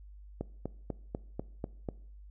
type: click train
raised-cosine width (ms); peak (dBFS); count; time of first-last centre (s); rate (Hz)
2; -21; 7; 0.41-1.888; 4.06
effects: noise-tail reverb RT60 0.6 s tail -21 dB re dry + added 50 Hz sine -48 dBFS peak until 2.3 s